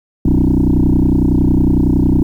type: tone with frequency modulation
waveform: sine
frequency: 169.2 Hz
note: E3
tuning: 45 cents sharp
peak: -7 dBFS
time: 0.25-2.23 s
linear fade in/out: 5 ms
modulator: 30.9 Hz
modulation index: 5
effects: tanh soft clip ceiling -6 dBFS + 8-bit